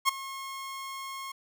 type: tone with ADSR envelope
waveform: sawtooth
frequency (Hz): 1080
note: C#6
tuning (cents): -45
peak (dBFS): -15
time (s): 0.05-1.32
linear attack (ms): 36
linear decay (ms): 10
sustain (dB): -18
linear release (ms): 6
effects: none